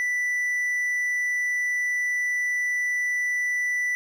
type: tone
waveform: triangle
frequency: 1975 Hz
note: B6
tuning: in tune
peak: -21 dBFS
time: 0-3.95 s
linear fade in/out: 0 ms
effects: none